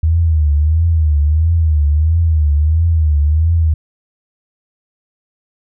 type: tone with vibrato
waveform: sine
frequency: 78.2 Hz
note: D#2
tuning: 9 cents sharp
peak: -9 dBFS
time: 0.03-3.74 s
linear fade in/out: 5 ms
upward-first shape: triangle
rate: 1.5 Hz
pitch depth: 140 cents each way
effects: none